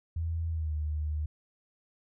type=tone with pitch glide; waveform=sine; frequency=82.41 to 76.01 Hz; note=E2 to D#2; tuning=0 to -40 cents; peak=-29 dBFS; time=0.16-1.26 s; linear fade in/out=5 ms; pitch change=-140 cents; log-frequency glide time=0.49-0.74 s; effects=none